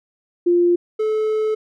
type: tone pair in turn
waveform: sine / triangle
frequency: 349.2 / 433 Hz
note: F4 / A4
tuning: 0 / -28 cents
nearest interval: major third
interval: 372 cents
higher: second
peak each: -12 / -15 dBFS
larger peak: first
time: 0.46-0.76 / 0.99-1.55 s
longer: second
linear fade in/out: 10 ms
effects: none